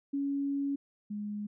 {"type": "tone pair in turn", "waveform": "sine", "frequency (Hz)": [279.8, 207.7], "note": ["C#4", "G#3"], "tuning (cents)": [16, 0], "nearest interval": "perfect fourth", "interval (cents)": 516, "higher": "first", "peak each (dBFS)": [-29, -34], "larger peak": "first", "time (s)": [[0.13, 0.76], [1.1, 1.47]], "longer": "first", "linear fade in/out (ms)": 10, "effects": []}